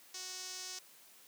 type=tone with band-pass filter; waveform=sawtooth; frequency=370 Hz; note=F#4; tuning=in tune; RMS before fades=-45 dBFS; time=0.14-0.79 s; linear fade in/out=5 ms; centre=5900 Hz; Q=2.7; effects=white hiss -60 dBFS RMS until 1.27 s + high-pass 200 Hz 12 dB/octave